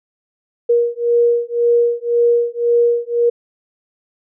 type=beating tone pair; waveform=sine; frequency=473 / 474.9 Hz; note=A#4 / A#4; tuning=+25 / +32 cents; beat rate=1.9 Hz; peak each=-15 dBFS; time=0.69-3.3 s; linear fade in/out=10 ms; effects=none